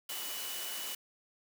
sine tone in noise, 2958 Hz, F#7, 1 cent flat, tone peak -44 dBFS, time 0.09-0.95 s, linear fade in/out 5 ms, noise white, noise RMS -40 dBFS, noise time 0.09-0.95 s, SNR -7 dB, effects high-pass 300 Hz 12 dB/octave

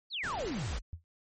sine exponential sweep, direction down, 4667 to 37.9 Hz, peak -33 dBFS, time 0.1-0.82 s, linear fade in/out 50 ms
pink noise, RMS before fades -41 dBFS, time 0.23-0.79 s, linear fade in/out 10 ms
sine tone with exponential decay, 83.4 Hz, E2, 21 cents sharp, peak -33 dBFS, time 0.93-1.04 s, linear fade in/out 0 ms, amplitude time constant 22 ms
effects MP3 32 kbps

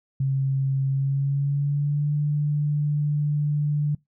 sine tone with pitch glide, 135.4 to 147.65 Hz, C#3 to D3, -40 to +10 cents, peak -20 dBFS, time 0.2-3.95 s, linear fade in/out 5 ms, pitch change +150 cents, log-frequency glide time 0.88-2.12 s, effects noise-tail reverb RT60 0.2 s tail -25 dB re dry

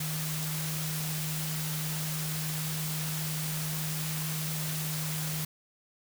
sine tone in noise, 155.56 Hz, D#3, in tune, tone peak -33 dBFS, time 0-5.45 s, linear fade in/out 5 ms, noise white, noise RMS -36 dBFS, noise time 0-5.45 s, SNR 0 dB, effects none

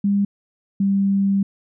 sine tone pair in turn, 200.8 / 197.01 Hz, G3 / G3, +42 / +9 cents, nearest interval unison, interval 33 cents, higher first, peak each -15 dBFS, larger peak neither, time 0.04-0.25 / 0.8-1.43 s, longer second, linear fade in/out 5 ms, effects none

